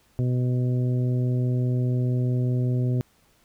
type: harmonic tone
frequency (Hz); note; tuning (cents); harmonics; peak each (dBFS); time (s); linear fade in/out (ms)
124.9; B2; +20; 1 / 2 / 3 / 4 / 5; -21 / -30 / -34 / -40 / -42; 0.19-3.01; 0
effects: pink hiss -62 dBFS RMS until 3.44 s